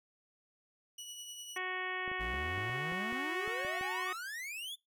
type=tone with tremolo; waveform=20% pulse; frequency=2935 Hz; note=F#7; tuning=15 cents flat; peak=-38 dBFS; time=0.98-1.58 s; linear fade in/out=5 ms; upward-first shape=sine; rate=10 Hz; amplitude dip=35%
type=harmonic tone; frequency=369.3 Hz; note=F#4; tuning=3 cents flat; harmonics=1 / 2 / 3 / 4 / 5 / 6 / 7 / 8 / 9; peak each=-44 / -45 / -43 / -49 / -39 / -43 / -48 / -50 / -54 dBFS; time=1.56-4.13 s; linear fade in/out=5 ms
type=clicks; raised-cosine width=2 ms; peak=-34 dBFS; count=10; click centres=2.078 / 2.116 / 2.339 / 2.579 / 2.696 / 2.922 / 3.126 / 3.477 / 3.649 / 3.811 s
type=exponential sweep; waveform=45% pulse; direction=up; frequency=51.91 to 3569 Hz; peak=-40 dBFS; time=2.19-4.76 s; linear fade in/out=20 ms
effects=noise-tail reverb RT60 0.2 s tail -23 dB re dry